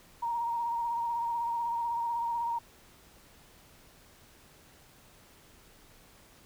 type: tone with vibrato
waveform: sine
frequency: 937 Hz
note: A#5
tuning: 9 cents sharp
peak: -29 dBFS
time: 0.22-2.59 s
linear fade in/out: 10 ms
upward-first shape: sine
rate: 16 Hz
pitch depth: 28 cents each way
effects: pink hiss -58 dBFS RMS until 6.45 s